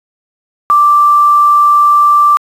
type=tone with quantisation; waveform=sine; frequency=1174.7 Hz; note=D6; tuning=in tune; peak=-4 dBFS; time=0.7-2.37 s; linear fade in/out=0 ms; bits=5; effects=resampled to 32000 Hz